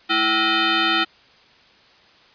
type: tone with frequency modulation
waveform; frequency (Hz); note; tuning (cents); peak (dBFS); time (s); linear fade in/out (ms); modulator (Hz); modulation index
sine; 880; A5; 0; -16; 0.09-1.05; 20; 549; 5.4
effects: white hiss -52 dBFS RMS until 2.34 s + resampled to 11025 Hz